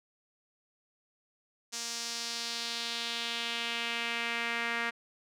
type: tone with band-pass filter sweep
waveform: sawtooth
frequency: 233.6 Hz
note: A#3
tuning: 4 cents sharp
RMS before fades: -35 dBFS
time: 1.72-4.91 s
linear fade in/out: 20 ms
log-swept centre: 6100 to 1900 Hz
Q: 2.1
effects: none

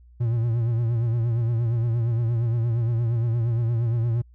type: tone with vibrato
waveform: triangle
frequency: 116.54 Hz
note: A#2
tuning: in tune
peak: -18 dBFS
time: 0.2-4.22 s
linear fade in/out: 10 ms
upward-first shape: triangle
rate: 8.6 Hz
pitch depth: 79 cents each way
effects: added 60 Hz sine -48 dBFS peak until 4.34 s

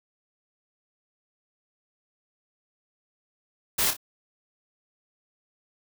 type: noise with echo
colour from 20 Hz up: white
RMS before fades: -24 dBFS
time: 3.78-3.91 s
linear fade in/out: 10 ms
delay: 29 ms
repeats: 2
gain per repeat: -8 dB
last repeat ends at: 3.968 s
effects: none

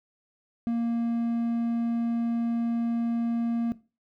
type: tone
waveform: triangle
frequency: 233.1 Hz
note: A#3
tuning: in tune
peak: -22 dBFS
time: 0.67-3.72 s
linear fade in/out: 0 ms
effects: noise-tail reverb RT60 0.3 s tail -17 dB re dry

